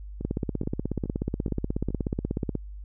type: two click trains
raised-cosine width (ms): 3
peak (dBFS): -14 / -21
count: 39 / 5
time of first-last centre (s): 0.25-2.553 / 0.21-1.905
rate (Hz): 16.5 / 2.36
effects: added 50 Hz sine -37 dBFS peak until 2.84 s